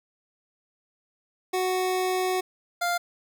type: tone pair in turn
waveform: 25% pulse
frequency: 370 / 698.5 Hz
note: F#4 / F5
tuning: 0 / 0 cents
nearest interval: major seventh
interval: 1100 cents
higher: second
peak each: -20 dBFS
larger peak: neither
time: 1.53-2.41 / 2.81-2.98 s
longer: first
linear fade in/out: 10 ms
effects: none